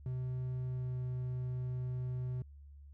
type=tone with pitch glide; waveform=triangle; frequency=127.4 to 126.3 Hz; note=C3 to B2; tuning=-46 to +39 cents; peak=-33 dBFS; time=0.06-2.42 s; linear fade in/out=2 ms; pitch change=-15 cents; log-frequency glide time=0.66-1 s; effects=added 71 Hz sine -51 dBFS peak until 2.93 s